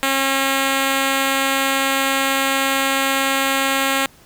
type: tone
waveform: 5% pulse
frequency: 270.9 Hz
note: C#4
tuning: 40 cents flat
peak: -5 dBFS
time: 0.03-4.06 s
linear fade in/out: 0 ms
effects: pink hiss -49 dBFS RMS until 4.25 s